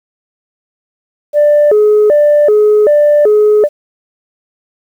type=tone with vibrato; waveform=sine; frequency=499.4 Hz; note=B4; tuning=19 cents sharp; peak=-3 dBFS; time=1.33-3.69 s; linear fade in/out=50 ms; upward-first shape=square; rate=1.3 Hz; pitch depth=290 cents each way; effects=tanh soft clip ceiling -2 dBFS + 7-bit